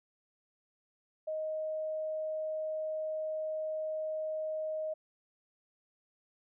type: tone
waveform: sine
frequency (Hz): 625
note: D#5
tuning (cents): +8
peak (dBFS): -33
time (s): 1.27-4.94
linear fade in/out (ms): 10
effects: none